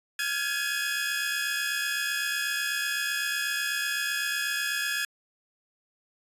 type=tone cluster; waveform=sawtooth; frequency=1400 / 1625 / 1693 / 2522 Hz; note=F6 / G#6 / G#6 / D#7; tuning=+4 / -38 / +33 / +23 cents; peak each=-34 / -31 / -26 / -31 dBFS; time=0.19-5.05 s; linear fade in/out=2 ms; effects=resampled to 32000 Hz